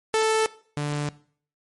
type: tone pair in turn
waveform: sawtooth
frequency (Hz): 440 / 146.83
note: A4 / D3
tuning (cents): 0 / 0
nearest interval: octave + perfect fifth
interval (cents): 1900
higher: first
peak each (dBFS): -15 / -21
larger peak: first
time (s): 0.14-0.46 / 0.77-1.09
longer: neither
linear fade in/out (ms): 0
effects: noise-tail reverb RT60 0.5 s tail -19 dB re dry + MP3 48 kbps